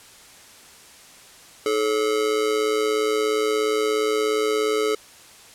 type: tone with amplitude modulation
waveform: square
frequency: 430 Hz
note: A4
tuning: 40 cents flat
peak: -17 dBFS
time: 1.66-4.95 s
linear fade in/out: 2 ms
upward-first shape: sine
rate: 117 Hz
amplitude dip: 70%
effects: white hiss -47 dBFS RMS until 5.54 s + low-pass 10000 Hz 12 dB/octave